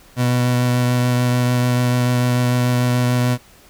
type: tone with vibrato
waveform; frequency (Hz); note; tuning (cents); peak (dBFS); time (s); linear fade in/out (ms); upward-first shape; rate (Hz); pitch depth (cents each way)
30% pulse; 123.6; B2; +2; -12; 0.16-3.38; 50; triangle; 6.8; 13
effects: pink hiss -48 dBFS RMS until 3.69 s